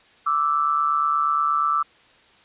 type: tone pair together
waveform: sine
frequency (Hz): 1170.1 / 1318.5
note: D6 / E6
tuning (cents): -7 / 0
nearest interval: major second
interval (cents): 207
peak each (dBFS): -21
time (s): 0.26-1.83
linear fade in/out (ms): 10
effects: white hiss -54 dBFS RMS until 2.44 s + resampled to 8000 Hz